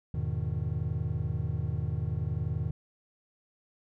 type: chord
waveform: triangle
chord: E major seventh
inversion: none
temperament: just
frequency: 82.41 / 103.01 / 123.61 / 154.51 Hz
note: E2 / G#2 / B2 / D#3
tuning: 0 / -14 / +2 / -12 cents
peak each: -32 dBFS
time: 0.14-2.71 s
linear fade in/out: 5 ms
effects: tanh soft clip ceiling -19 dBFS